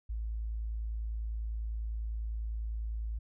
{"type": "tone", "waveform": "sine", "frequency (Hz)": 55, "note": "A1", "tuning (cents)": 0, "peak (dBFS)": -33, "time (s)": [0.09, 3.19], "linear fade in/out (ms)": 10, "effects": []}